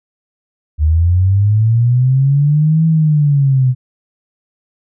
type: linear two-way sweep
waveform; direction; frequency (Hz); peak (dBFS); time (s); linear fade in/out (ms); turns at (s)
sine; up then down; 74 to 162.7 to 125.2; -8; 0.78-3.75; 50; 2.86
effects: none